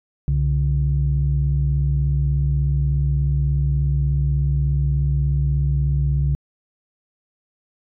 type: tone pair together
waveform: sine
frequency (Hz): 65.41 / 142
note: C2 / C#3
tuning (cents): 0 / +42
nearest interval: octave + minor second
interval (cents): 1342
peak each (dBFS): -18 / -18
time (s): 0.28-6.35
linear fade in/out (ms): 0
effects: tanh soft clip ceiling -10 dBFS